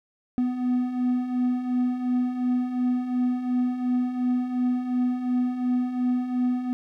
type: beating tone pair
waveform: triangle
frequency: 246.9 / 249.7 Hz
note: B3 / B3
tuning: 0 / +19 cents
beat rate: 2.8 Hz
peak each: -28 / -21 dBFS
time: 0.38-6.73 s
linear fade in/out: 0 ms
effects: none